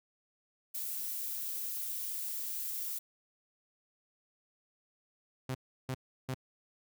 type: noise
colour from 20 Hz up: violet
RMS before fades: -38 dBFS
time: 0.74-2.99 s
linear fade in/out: 10 ms
type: tone bursts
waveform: sawtooth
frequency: 130 Hz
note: C3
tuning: 11 cents flat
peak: -30 dBFS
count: 3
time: 5.49-6.344 s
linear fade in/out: 5 ms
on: 58 ms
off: 340 ms
effects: none